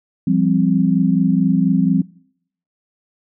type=chord; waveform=sine; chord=F suspended second; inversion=none; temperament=equal with one note detuned; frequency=171.71 / 196 / 261.6 Hz; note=F3 / G3 / C4; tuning=-29 / 0 / 0 cents; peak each=-17 dBFS; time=0.27-2.02 s; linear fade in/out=5 ms; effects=noise-tail reverb RT60 0.7 s tail -24 dB re dry